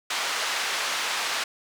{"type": "band-pass noise", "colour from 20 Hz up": "pink", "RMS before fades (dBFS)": -28, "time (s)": [0.1, 1.44], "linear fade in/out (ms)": 5, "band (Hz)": [1000, 6100], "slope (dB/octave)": 12, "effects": []}